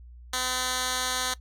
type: tone with band-pass filter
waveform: 10% pulse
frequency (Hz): 254.2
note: C4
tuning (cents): -50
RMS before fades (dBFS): -29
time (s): 0.33-1.34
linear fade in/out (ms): 5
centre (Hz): 5600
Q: 0.64
effects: noise-tail reverb RT60 0.1 s tail -19 dB re dry + added 60 Hz sine -44 dBFS peak until 1.4 s